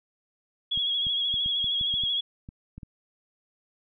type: tone with vibrato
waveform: sine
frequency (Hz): 3322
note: G#7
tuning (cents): 0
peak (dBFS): -24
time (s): 0.71-2.21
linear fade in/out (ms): 10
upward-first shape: sine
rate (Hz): 13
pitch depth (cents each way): 38
type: clicks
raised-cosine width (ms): 5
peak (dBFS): -28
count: 11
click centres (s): 0.775 / 1.068 / 1.341 / 1.461 / 1.643 / 1.812 / 1.94 / 2.037 / 2.489 / 2.78 / 2.832
effects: none